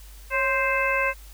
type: harmonic tone with a mistuned harmonic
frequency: 523.3 Hz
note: C5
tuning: in tune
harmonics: 1 / 2 / 3 / 4 / 5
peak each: -27 / -27 / -27 / -27 / -27 dBFS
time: 0.3-1.14 s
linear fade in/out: 50 ms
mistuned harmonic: 1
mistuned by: +81 cents
effects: added 50 Hz sine -42 dBFS peak until 1.33 s + white hiss -51 dBFS RMS until 1.33 s